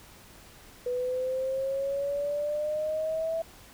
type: exponential sweep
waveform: sine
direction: up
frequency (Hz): 491.2 to 659.3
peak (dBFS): -27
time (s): 0.86-3.42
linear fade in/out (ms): 5
effects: pink hiss -52 dBFS RMS until 3.73 s